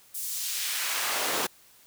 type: noise with high-pass filter sweep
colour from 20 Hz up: pink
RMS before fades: -30 dBFS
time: 0.14-1.47 s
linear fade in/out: 10 ms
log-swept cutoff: 10000 to 300 Hz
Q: 0.8
effects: white hiss -57 dBFS RMS until 1.86 s